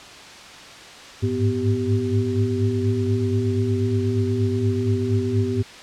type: tone cluster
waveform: sine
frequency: 99.9 / 104.2 / 108.3 / 249 / 387.6 Hz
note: G2 / G#2 / A2 / B3 / G4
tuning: +33 / +6 / -27 / +14 / -20 cents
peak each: -25 dBFS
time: 1.22-5.63 s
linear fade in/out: 20 ms
effects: white hiss -40 dBFS RMS until 5.82 s + low-pass 5000 Hz 12 dB/octave